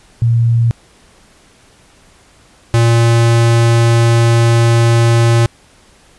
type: tone pair in turn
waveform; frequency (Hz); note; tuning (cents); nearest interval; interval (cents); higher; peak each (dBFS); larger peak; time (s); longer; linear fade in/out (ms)
sine / square; 116.54 / 116.54; A#2 / A#2; 0 / 0; unison; 0; neither; -8 / -8; neither; 0.22-0.71 / 2.74-5.46; second; 0
effects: pink hiss -47 dBFS RMS until 6.18 s + resampled to 24000 Hz